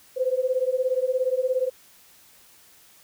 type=beating tone pair; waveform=sine; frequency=505 / 522 Hz; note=B4 / C5; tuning=+39 / -4 cents; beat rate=17 Hz; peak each=-24 dBFS; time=0.16-1.7 s; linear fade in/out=20 ms; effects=white hiss -54 dBFS RMS until 3.03 s